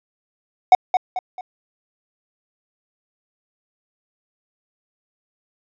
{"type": "tone with echo", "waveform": "triangle", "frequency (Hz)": 740, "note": "F#5", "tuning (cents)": 0, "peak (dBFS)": -3, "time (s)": [0.72, 0.75], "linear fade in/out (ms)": 2, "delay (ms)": 220, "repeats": 3, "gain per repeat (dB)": -8, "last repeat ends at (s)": 1.41, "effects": ["resampled to 16000 Hz"]}